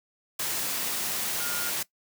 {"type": "tone in noise", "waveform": "sine", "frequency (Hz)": 1420, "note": "F6", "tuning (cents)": 28, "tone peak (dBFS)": -35, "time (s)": [1.4, 1.7], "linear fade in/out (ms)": 5, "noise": "white", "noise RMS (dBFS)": -30, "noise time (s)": [0.39, 1.83], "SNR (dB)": -8, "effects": ["noise-tail reverb RT60 0.1 s tail -19 dB re dry", "high-pass 100 Hz 12 dB/octave"]}